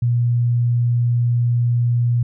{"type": "tone", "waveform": "sine", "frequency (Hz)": 120, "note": "B2", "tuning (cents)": -49, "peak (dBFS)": -14, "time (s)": [0.02, 2.23], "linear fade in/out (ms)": 5, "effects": []}